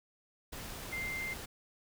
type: tone in noise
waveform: sine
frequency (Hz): 2093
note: C7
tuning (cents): 0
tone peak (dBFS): -36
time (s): 0.92-1.34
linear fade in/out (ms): 10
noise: pink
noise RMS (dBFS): -44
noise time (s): 0.52-1.46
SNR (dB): +5
effects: none